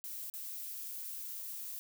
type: noise with dropouts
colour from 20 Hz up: violet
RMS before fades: -43 dBFS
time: 0.04-1.79 s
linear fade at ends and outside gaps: 0 ms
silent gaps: 0.299-0.338 s
effects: none